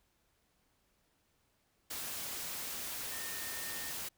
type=tone in noise; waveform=sine; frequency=1826 Hz; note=A#6; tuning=36 cents flat; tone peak=-47 dBFS; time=3.11-3.92 s; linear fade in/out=10 ms; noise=white; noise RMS=-41 dBFS; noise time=1.9-4.09 s; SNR=-9 dB; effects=pink hiss -75 dBFS RMS until 4.17 s